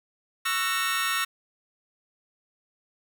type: chord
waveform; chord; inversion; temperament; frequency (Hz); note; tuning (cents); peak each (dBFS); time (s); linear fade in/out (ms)
25% pulse; F# dominant seventh; second; just; 1110 / 1332 / 1480 / 1850; C#6 / E6 / F#6 / A#6; +2 / +18 / 0 / -14; -29 / -25 / -31 / -25; 0.45-1.25; 10
effects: none